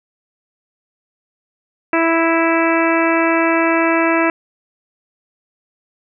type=harmonic tone; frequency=329.8 Hz; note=E4; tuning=1 cent sharp; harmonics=1 / 2 / 3 / 4 / 5 / 6 / 7 / 8; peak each=-16 / -19 / -21 / -22 / -23 / -24 / -24 / -25 dBFS; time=1.93-4.3 s; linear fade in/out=2 ms; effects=none